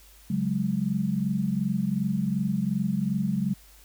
sine chord, C# suspended fourth, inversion none, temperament equal, 138.59 / 185 / 207.7 Hz, C#3 / F#3 / G#3, 0 / 0 / 0 cents, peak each -31 / -27 / -27 dBFS, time 0.3-3.54 s, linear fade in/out 5 ms, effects added 50 Hz sine -53 dBFS peak until 3.84 s + white hiss -55 dBFS RMS until 3.84 s

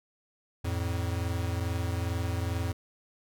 square tone pair together, 86.2 / 108.53 Hz, F2 / A2, -22 / -23 cents, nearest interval major third, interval 399 cents, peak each -31 / -34 dBFS, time 0.64-2.73 s, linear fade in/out 10 ms, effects none

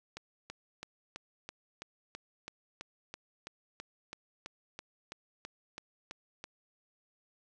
click train, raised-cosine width 0.2 ms, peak -25 dBFS, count 20, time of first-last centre 0.17-6.441 s, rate 3.03 Hz, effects none

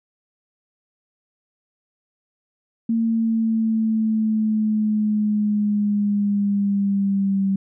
sine linear sweep, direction down, 228.2 to 194 Hz, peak -17 dBFS, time 2.89-7.56 s, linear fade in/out 5 ms, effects none

